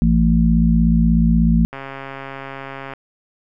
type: harmonic tone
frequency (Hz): 56.5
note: A1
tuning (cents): +47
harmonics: 1 / 3 / 4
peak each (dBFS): -16 / -15 / -16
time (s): 0.02-1.65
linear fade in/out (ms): 0
type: click train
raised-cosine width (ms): 0.5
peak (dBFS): -16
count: 165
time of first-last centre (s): 1.73-2.936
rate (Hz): 136
effects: none